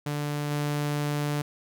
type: tone with level steps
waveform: sawtooth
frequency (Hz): 146.83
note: D3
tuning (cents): 0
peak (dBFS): -24 / -22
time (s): 0.06-1.42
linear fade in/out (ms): 5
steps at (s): 0.5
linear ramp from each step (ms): 20
effects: none